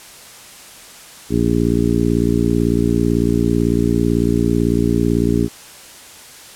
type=harmonic tone; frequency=58 Hz; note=A#1; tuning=8 cents flat; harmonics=1 / 2 / 3 / 4 / 5 / 6 / 7; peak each=-23 / -21 / -21 / -19 / -19 / -23 / -22 dBFS; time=1.29-5.49 s; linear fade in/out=50 ms; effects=white hiss -39 dBFS RMS until 6.55 s + low-pass 11000 Hz 12 dB/octave